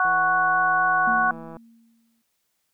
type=harmonic tone; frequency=370 Hz; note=F#4; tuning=in tune; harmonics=2 / 3 / 4; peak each=-23 / -22 / -21 dBFS; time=0-1.31 s; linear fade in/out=2 ms
type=click train; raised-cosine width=1 ms; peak=-27 dBFS; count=250; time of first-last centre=0.05-1.568 s; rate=164 Hz
type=tone with exponential decay; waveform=sine; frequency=229.7 Hz; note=A#3; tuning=25 cents flat; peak=-28 dBFS; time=1.07-2.22 s; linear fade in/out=5 ms; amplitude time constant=250 ms
effects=white hiss -73 dBFS RMS until 2.73 s